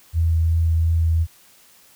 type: tone with vibrato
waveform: sine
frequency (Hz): 82.1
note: E2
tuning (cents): -6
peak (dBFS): -15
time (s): 0.13-1.27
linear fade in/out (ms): 50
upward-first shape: triangle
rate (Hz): 2.8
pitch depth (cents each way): 13
effects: white hiss -52 dBFS RMS until 1.95 s